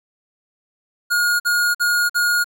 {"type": "tone bursts", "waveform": "square", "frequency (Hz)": 1433, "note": "F6", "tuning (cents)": 44, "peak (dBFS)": -16, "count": 4, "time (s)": [1.1, 2.444], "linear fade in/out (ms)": 20, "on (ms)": 300, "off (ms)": 48, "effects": ["9-bit"]}